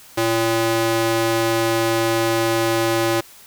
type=tone with high-pass filter; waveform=square; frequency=113.8 Hz; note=A#2; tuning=41 cents flat; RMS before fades=-19 dBFS; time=0.17-3.21 s; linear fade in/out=10 ms; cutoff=320 Hz; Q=0.96; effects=white hiss -45 dBFS RMS until 3.46 s